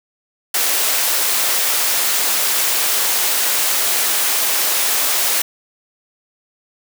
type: high-pass noise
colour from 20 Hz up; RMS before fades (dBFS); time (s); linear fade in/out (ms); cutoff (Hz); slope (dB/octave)
white; -17; 0.54-5.42; 5; 420; 12
effects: none